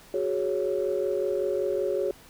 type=chord; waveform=sine; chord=F# suspended second; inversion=none; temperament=equal; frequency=370 / 415.3 / 554.4 Hz; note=F#4 / G#4 / C#5; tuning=0 / 0 / 0 cents; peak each=-28 dBFS; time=0.14-2.11 s; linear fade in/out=2 ms; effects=tanh soft clip ceiling -16 dBFS + pink hiss -52 dBFS RMS until 2.29 s